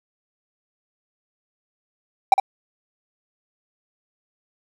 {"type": "tone with echo", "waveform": "triangle", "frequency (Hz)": 780, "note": "G5", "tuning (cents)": -9, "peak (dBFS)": -5, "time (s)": [2.32, 2.34], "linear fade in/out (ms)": 2, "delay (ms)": 59, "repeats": 1, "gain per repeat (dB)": -7, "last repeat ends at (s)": 2.399, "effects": []}